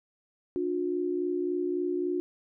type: tone pair together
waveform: sine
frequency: 294.9 / 358.5 Hz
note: D4 / F4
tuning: +7 / +45 cents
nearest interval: minor third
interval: 338 cents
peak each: -32 / -28 dBFS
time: 0.56-2.2 s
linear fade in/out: 0 ms
effects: none